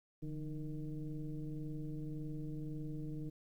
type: tone with frequency modulation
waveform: sine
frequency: 148.1 Hz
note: D3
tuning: 15 cents sharp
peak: -39 dBFS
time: 0.22-3.3 s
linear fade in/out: 10 ms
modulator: 159 Hz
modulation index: 1.2
effects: 12-bit